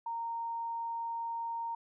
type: tone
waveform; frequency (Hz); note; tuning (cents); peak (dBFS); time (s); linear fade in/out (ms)
sine; 925; A#5; -14; -34; 0.06-1.75; 5
effects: none